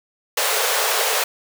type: high-pass noise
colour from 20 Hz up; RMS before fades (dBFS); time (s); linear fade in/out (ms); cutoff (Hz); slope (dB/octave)
pink; -20; 0.37-1.24; 5; 420; 96
effects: none